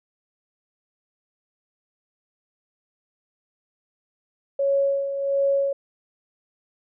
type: tone with tremolo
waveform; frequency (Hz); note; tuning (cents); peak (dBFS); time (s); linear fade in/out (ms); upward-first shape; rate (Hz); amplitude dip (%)
sine; 554.4; C#5; 0; -17; 4.59-5.73; 5; sine; 1.4; 60
effects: none

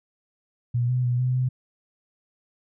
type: tone with pitch steps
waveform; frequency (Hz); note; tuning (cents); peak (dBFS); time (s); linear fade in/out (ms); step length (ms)
sine; 120.8 / 125.9 / 122.7 / 126.7 / 127.6; B2 / B2 / B2 / B2 / C3; -38 / +34 / -11 / +45 / -43; -20; 0.74-1.49; 10; 150
effects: none

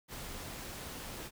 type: noise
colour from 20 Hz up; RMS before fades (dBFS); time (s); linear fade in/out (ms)
pink; -44; 0.08-1.31; 50
effects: none

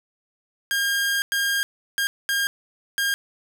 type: tone bursts at uneven times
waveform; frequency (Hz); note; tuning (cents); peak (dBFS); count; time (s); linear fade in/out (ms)
sawtooth; 1614; G#6; -50; -17; 5; 0.71-1.22 / 1.32-1.63 / 1.98-2.07 / 2.29-2.47 / 2.98-3.14; 0
effects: none

